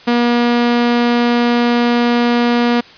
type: tone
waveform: sawtooth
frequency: 239.3 Hz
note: A#3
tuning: 46 cents sharp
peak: -7 dBFS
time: 0.07-2.81 s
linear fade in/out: 10 ms
effects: white hiss -40 dBFS RMS until 2.97 s + resampled to 11025 Hz